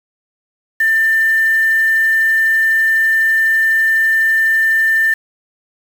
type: tone with quantisation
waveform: sine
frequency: 1788 Hz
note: A6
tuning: 27 cents sharp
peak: -10 dBFS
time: 0.8-5.14 s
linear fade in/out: 5 ms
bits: 5
effects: none